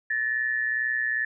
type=tone pair together; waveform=sine; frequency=1739 / 1861.3 Hz; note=A6 / A#6; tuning=-21 / -3 cents; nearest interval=minor second; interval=118 cents; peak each=-25 / -29 dBFS; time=0.1-1.25 s; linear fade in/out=5 ms; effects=none